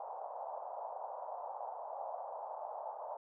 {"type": "band-pass noise", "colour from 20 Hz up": "white", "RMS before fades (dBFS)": -44, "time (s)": [0, 3.17], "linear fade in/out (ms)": 2, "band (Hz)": [580, 920], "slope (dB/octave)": 48, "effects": []}